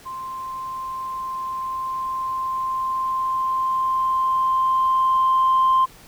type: tone with level ramp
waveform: sine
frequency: 1046.5 Hz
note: C6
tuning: in tune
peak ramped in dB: -29 to -12 dBFS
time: 0.05-5.86 s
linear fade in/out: 20 ms
effects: tanh soft clip ceiling -11 dBFS + pink hiss -47 dBFS RMS until 6.07 s